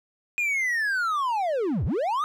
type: linear two-way sweep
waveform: triangle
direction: down then up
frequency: 2473 to 58.27 to 1270 Hz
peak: -21 dBFS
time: 0.38-2.24 s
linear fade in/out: 0 ms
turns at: 1.85 s
effects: none